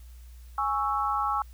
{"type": "chord", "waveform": "sine", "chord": "C# minor", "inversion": "second", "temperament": "equal", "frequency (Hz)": [830.6, 1108.7, 1318.5], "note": ["G#5", "C#6", "E6"], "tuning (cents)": [0, 0, 0], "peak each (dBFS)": -29, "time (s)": [0.58, 1.42], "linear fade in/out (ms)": 2, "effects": ["added 60 Hz sine -44 dBFS peak until 1.53 s", "white hiss -61 dBFS RMS until 1.53 s"]}